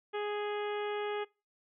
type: harmonic tone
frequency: 415.3 Hz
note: G#4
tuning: in tune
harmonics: 1 / 2 / 3 / 4 / 5 / 6 / 7 / 8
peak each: -34 / -40 / -44 / -46 / -48 / -50 / -51 / -52 dBFS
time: 0.13-1.25 s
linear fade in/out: 20 ms
effects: noise-tail reverb RT60 0.3 s tail -24 dB re dry